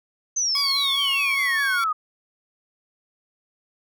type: exponential sweep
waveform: sine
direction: down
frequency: 6280 to 1215 Hz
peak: -20 dBFS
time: 0.36-1.93 s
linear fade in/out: 10 ms
type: tone with vibrato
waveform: 15% pulse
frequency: 1108.7 Hz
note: C#6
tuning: in tune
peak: -20 dBFS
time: 0.55-1.84 s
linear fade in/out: 2 ms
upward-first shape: sine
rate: 4.9 Hz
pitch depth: 27 cents each way
effects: none